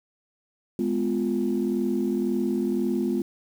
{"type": "chord", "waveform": "sine", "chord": "F diminished", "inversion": "first", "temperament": "just", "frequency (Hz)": [209.5, 251.4, 349.2], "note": ["Ab3", "Cb4", "F4"], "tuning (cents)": [15, 31, 0], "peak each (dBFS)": -26, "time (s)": [0.79, 3.22], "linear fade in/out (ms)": 2, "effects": ["tanh soft clip ceiling -15 dBFS", "8-bit"]}